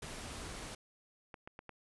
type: noise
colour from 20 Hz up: pink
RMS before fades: -45 dBFS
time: 0.02-0.75 s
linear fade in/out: 5 ms
type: clicks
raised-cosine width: 0.5 ms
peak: -32 dBFS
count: 4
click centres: 1.342 / 1.475 / 1.591 / 1.693 s
effects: resampled to 24000 Hz